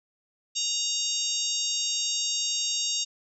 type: harmonic tone with a mistuned harmonic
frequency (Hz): 931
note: A#5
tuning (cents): -2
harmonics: 3 / 4 / 5 / 6 / 7 / 8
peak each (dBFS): -35 / -31 / -34 / -33 / -32 / -34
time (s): 0.55-3.05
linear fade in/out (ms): 20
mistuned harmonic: 3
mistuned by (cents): +20
effects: none